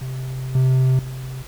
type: tone with level steps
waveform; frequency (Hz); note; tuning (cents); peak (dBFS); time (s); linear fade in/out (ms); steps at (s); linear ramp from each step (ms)
triangle; 130; C3; -11; -23 / -11 / -26; 0.01-1.43; 10; 0.55 / 0.99; 2
effects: added 50 Hz sine -41 dBFS peak until 1.47 s + pink hiss -42 dBFS RMS until 1.47 s